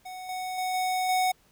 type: tone with level steps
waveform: square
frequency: 741 Hz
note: F#5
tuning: 2 cents sharp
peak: -38 / -32 / -28 / -26 / -23 dBFS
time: 0.05-1.32 s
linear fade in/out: 10 ms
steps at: 0.29 / 0.58 / 0.74 / 1.09 s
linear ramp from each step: 2 ms
effects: pink hiss -63 dBFS RMS until 1.51 s